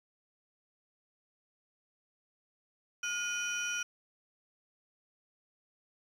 sine tone cluster, 1426 / 2469 / 3023 / 5790 Hz, F6 / D#7 / F#7 / F#8, +36 / -14 / +36 / -38 cents, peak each -35 / -37 / -40 / -37 dBFS, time 3.03-3.83 s, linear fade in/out 5 ms, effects tanh soft clip ceiling -27 dBFS + 10-bit

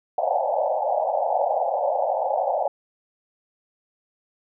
pink band-pass noise, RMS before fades -23 dBFS, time 0.18-2.68 s, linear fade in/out 2 ms, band 530 to 870 Hz, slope 96 dB/octave, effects none

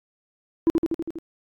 sine tone with echo, 329.6 Hz, E4, in tune, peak -12 dBFS, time 0.67-0.7 s, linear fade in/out 0 ms, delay 81 ms, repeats 6, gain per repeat -3 dB, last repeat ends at 1.186 s, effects tanh soft clip ceiling -13 dBFS + AAC 64 kbps

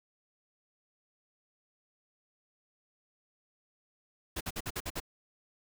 pink noise bursts, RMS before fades -36 dBFS, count 7, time 4.36-5.002 s, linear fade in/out 10 ms, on 48 ms, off 51 ms, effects none

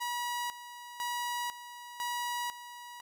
sawtooth tone with tremolo, 966 Hz, B5, 39 cents flat, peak -29 dBFS, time 0-3.01 s, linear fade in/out 20 ms, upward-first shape square, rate 1 Hz, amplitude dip 75%, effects none

